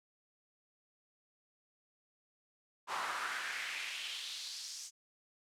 brown noise with high-pass filter sweep, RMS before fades -41 dBFS, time 2.87-4.91 s, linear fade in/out 50 ms, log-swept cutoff 1000 to 6200 Hz, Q 2.6, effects low-pass 10000 Hz 12 dB/octave

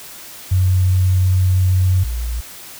sine tone pair in turn, 92.5 / 58.61 Hz, F#2 / A#1, 0 / +10 cents, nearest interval minor sixth, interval 790 cents, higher first, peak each -11 / -19 dBFS, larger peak first, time 0.51-2.04 / 2.04-2.41 s, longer first, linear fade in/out 10 ms, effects white hiss -36 dBFS RMS until 2.79 s

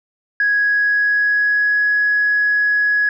sine tone with pitch glide, 1661.2 to 1676.6 Hz, G#6 to G#6, 0 to +16 cents, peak -12 dBFS, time 0.4-3.09 s, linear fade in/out 2 ms, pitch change +16 cents, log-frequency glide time 0.5-1.87 s, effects tanh soft clip ceiling -8 dBFS

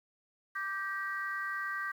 sine chord, G minor, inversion second, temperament equal with one note detuned, 1174.7 / 1568 / 1911.5 Hz, D6 / G6 / Bb6, 0 / 0 / +43 cents, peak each -38 / -36 / -39 dBFS, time 0.55-1.92 s, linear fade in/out 10 ms, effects tanh soft clip ceiling -25 dBFS + 10-bit

